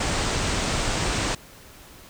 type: low-pass noise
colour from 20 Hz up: pink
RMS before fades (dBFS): -25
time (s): 0-1.35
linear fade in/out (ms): 5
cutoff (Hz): 8900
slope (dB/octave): 96
effects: pink hiss -47 dBFS RMS until 2.09 s